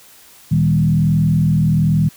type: tone with frequency modulation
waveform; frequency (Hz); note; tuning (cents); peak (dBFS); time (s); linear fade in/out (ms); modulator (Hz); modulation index
sine; 157.9; D#3; +26; -11; 0.51-2.09; 10; 41.2; 1
effects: white hiss -45 dBFS RMS until 2.16 s